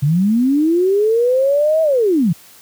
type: linear two-way sweep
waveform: sine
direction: up then down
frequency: 134 to 649 to 146.9 Hz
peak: -11 dBFS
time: 0.02-2.33 s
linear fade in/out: 10 ms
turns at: 1.82 s
effects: white hiss -44 dBFS RMS until 2.61 s + high-pass 60 Hz 12 dB/octave